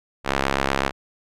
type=tone with band-pass filter; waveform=sawtooth; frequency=68.1 Hz; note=C#2; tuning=30 cents flat; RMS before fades=-23 dBFS; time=0.24-0.92 s; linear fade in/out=50 ms; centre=1500 Hz; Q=0.57; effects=none